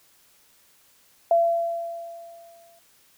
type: tone with exponential decay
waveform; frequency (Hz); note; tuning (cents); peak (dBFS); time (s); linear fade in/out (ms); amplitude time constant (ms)
sine; 677; E5; +46; -14; 1.31-2.79; 2; 320
effects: white hiss -59 dBFS RMS until 3.17 s